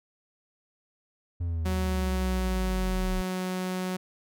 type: linear sweep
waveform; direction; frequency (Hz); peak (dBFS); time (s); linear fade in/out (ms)
triangle; down; 87.31 to 36.03; -25; 1.4-3.22; 10
type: tone with pitch glide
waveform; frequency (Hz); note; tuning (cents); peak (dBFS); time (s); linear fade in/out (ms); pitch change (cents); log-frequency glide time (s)
sawtooth; 186 to 184.5; F#3 to F#3; +9 to -5; -25; 1.65-3.97; 10; -14; 3.05-3.42
effects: none